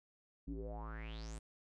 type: tone with low-pass filter sweep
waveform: square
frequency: 55 Hz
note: A1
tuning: in tune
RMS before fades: -45 dBFS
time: 0.47-1.39 s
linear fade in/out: 10 ms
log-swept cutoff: 240 to 9200 Hz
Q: 7.7
effects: none